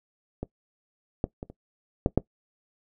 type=clicks; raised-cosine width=2 ms; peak=-18 / -11 / -21 / -29 / -7 / -6 dBFS; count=6; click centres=0.43 / 1.241 / 1.429 / 1.5 / 2.061 / 2.176 s; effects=noise-tail reverb RT60 0.1 s tail -19 dB re dry